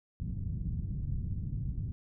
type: low-pass noise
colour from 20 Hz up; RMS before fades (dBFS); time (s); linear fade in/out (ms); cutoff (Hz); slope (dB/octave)
white; -35; 0.2-1.92; 0; 150; 24
effects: none